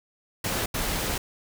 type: noise bursts at uneven times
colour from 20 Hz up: pink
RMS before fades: -28 dBFS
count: 2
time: 0.44-0.66 / 0.74-1.18 s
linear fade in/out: 5 ms
effects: none